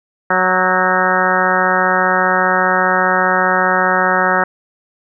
harmonic tone with a mistuned harmonic, 185 Hz, F#3, in tune, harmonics 1 / 2 / 3 / 4 / 5 / 6 / 7 / 8 / 9 / 10, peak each -24 / -23 / -20 / -20 / -20 / -23 / -18 / -20 / -20 / -21 dBFS, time 0.3-4.44 s, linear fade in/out 5 ms, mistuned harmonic 9, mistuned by -42 cents, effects none

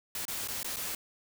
white noise with dropouts, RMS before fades -36 dBFS, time 0.15-0.95 s, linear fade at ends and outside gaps 2 ms, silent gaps 0.253-0.281 / 0.475-0.484 / 0.631-0.645 / 0.761-0.767 s, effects none

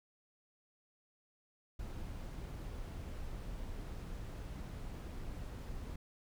brown noise, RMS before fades -44 dBFS, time 1.79-5.96 s, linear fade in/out 5 ms, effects none

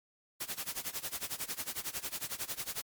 white noise with tremolo, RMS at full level -36 dBFS, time 0.4-2.82 s, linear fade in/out 10 ms, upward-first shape sine, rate 11 Hz, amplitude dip 90%, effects MP3 96 kbps

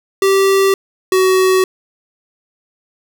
square tone pair in turn, 389.2 / 375 Hz, G4 / F#4, -12 / +23 cents, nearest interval minor second, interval 65 cents, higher first, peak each -10 dBFS, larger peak neither, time 0.22-0.74 / 1.12-1.64 s, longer neither, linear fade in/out 2 ms, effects none

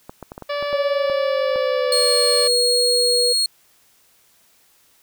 clicks, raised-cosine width 1 ms, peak -19 dBFS, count 9, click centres 0.095 / 0.227 / 0.319 / 0.379 / 0.423 / 0.626 / 0.729 / 1.099 / 1.559 s
harmonic tone, 578 Hz, D5, 28 cents flat, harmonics 1 / 2 / 3 / 4 / 5 / 6 / 7 / 8 / 9, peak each -23 / -29 / -33 / -35 / -37 / -39 / -40 / -41 / -42 dBFS, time 0.49-2.48 s, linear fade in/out 10 ms
sine tone with pitch glide, 561 to 488.4 Hz, C#5 to B4, +21 to -19 cents, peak -19 dBFS, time 0.73-3.33 s, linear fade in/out 10 ms, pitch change -240 cents, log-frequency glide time 0.88-2.18 s
35% pulse tone, 4295 Hz, C8, 44 cents sharp, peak -15 dBFS, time 1.92-3.46 s, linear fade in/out 2 ms
effects white hiss -57 dBFS RMS until 5.02 s

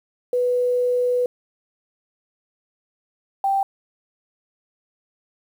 sine tone pair in turn, 493.9 / 784 Hz, B4 / G5, 0 / 0 cents, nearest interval minor sixth, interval 800 cents, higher second, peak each -17 dBFS, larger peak neither, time 0.33-1.26 / 3.44-3.63 s, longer first, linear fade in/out 2 ms, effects 8-bit

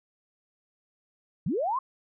sine linear sweep, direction up, 124.7 to 1100 Hz, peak -25 dBFS, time 1.46-1.79 s, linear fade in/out 5 ms, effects none

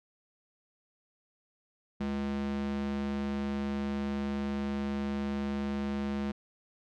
square tone with high-pass filter, 69.6 Hz, C#2, 8 cents sharp, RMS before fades -33 dBFS, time 2-6.32 s, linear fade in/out 10 ms, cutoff 160 Hz, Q 9, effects low-pass 4000 Hz 12 dB/octave

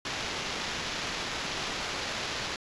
white noise with sample-and-hold, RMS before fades -34 dBFS, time 0.05-2.56 s, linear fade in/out 2 ms, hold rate 8820 Hz, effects resampled to 22050 Hz

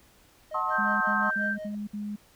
triangle tone with tremolo, 622.3 Hz, D#5, in tune, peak -32 dBFS, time 0.51-1.75 s, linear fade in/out 5 ms, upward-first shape sine, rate 5.6 Hz, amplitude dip 90%
sine chord, F# diminished seventh, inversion none, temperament just, 740 / 888 / 1065.6 / 1278.7 Hz, F#5 / A5 / C6 / Eb6, 0 / +16 / +31 / +47 cents, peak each -35 / -34 / -29 / -30 dBFS, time 0.54-1.31 s, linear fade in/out 10 ms
sine tone, 1568 Hz, G6, in tune, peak -26 dBFS, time 0.7-1.57 s, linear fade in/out 50 ms
sine tone bursts, 207.7 Hz, G#3, in tune, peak -31 dBFS, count 5, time 0.78-2.162 s, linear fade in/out 10 ms, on 230 ms, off 58 ms
effects pink hiss -59 dBFS RMS until 2.35 s

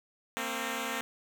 5% pulse tone pair together, 229.1 / 262.3 Hz, A#3 / C4, -30 / +4 cents, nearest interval major second, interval 234 cents, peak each -24 dBFS, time 0.37-1.01 s, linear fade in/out 0 ms, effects none

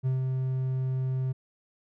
triangle tone with ADSR envelope, 130.4 Hz, C3, 5 cents flat, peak -21 dBFS, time 0.03-1.33 s, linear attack 32 ms, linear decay 140 ms, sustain -3 dB, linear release 16 ms, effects none

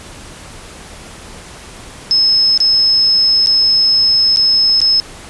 sine tone with dropouts, 5190 Hz, E8, 28 cents flat, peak -8 dBFS, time 2.11-5 s, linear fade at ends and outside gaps 0 ms, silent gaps 2.576-2.603 / 3.461-3.471 / 4.361-4.371 / 4.803-4.816 s, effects pink hiss -34 dBFS RMS until 5.29 s + resampled to 24000 Hz

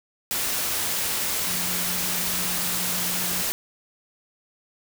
sine tone in noise, 178.8 Hz, F3, 41 cents sharp, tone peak -36 dBFS, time 1.47-3.42 s, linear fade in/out 0 ms, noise white, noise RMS -26 dBFS, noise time 0.31-3.52 s, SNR -13 dB, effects none

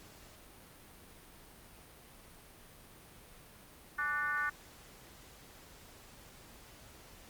sine tone with frequency modulation, 1480 Hz, F#6, in tune, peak -31 dBFS, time 3.98-4.5 s, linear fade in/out 10 ms, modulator 315 Hz, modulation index 1.1, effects pink hiss -56 dBFS RMS until 7.29 s + Opus 48 kbps

